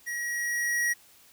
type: tone with level ramp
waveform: square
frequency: 1906 Hz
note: A#6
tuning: 38 cents sharp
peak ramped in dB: -32 to -24 dBFS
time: 0.06-0.94 s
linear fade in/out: 20 ms
effects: white hiss -57 dBFS RMS until 1.32 s